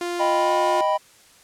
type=tone with pitch glide; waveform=sawtooth; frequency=349.2 to 355.7 Hz; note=F4 to F4; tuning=0 to +32 cents; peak=-21 dBFS; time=0.01-0.81 s; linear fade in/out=2 ms; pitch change=+32 cents; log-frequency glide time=0.36-0.52 s
type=chord; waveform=triangle; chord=Eb augmented; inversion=none; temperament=equal; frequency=622.3 / 784 / 987.8 Hz; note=Eb5 / G5 / B5; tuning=0 / 0 / 0 cents; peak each=-20 / -23 / -20 dBFS; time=0.19-0.98 s; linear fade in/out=20 ms
effects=white hiss -52 dBFS RMS until 1.43 s + low-pass 10000 Hz 12 dB/octave